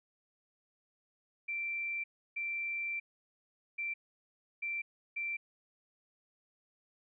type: tone bursts at uneven times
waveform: sine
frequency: 2349 Hz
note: D7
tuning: in tune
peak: -34 dBFS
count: 5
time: 1.48-2.04 / 2.36-3 / 3.78-3.94 / 4.62-4.82 / 5.16-5.37 s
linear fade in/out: 10 ms
effects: none